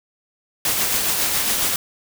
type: noise with tremolo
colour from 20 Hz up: white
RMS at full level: -19 dBFS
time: 0.65-1.76 s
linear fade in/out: 2 ms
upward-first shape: triangle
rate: 7.3 Hz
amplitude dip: 35%
effects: none